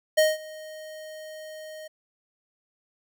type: tone with ADSR envelope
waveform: square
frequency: 622.3 Hz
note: D#5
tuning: in tune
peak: -16 dBFS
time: 0.17-1.88 s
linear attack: 14 ms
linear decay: 190 ms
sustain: -23 dB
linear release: 11 ms
effects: none